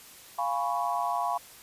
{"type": "chord", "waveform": "sine", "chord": "C# dominant seventh", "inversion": "first", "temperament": "equal with one note detuned", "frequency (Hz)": [698.5, 825.8, 987.8, 1108.7], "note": ["E#5", "G#5", "B5", "C#6"], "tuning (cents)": [0, -10, 0, 0], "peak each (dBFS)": [-31, -33, -31, -33], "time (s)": [0.38, 1.38], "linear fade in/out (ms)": 10, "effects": ["white hiss -50 dBFS RMS until 1.62 s", "resampled to 32000 Hz"]}